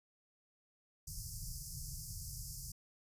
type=band-stop noise; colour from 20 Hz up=pink; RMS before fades=-45 dBFS; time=1.07-2.72 s; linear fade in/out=5 ms; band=160 to 4800 Hz; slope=96 dB/octave; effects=resampled to 32000 Hz